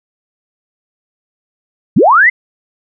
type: linear sweep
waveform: sine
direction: up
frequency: 119.3 to 2100 Hz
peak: -4 dBFS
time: 1.96-2.3 s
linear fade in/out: 10 ms
effects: none